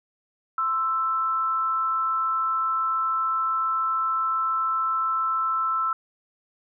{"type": "tone pair together", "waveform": "sine", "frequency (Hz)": [1050, 1322.9], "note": ["C6", "E6"], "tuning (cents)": [6, 6], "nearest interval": "major third", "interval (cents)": 400, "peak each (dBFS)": [-31, -22], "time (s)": [0.58, 5.93], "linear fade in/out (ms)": 2, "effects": []}